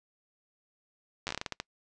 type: slowing click train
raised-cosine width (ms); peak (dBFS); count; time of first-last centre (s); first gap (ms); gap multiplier
0.2; -16; 11; 1.27-1.601; 9; 1.27
effects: noise-tail reverb RT60 0.1 s tail -26 dB re dry + resampled to 22050 Hz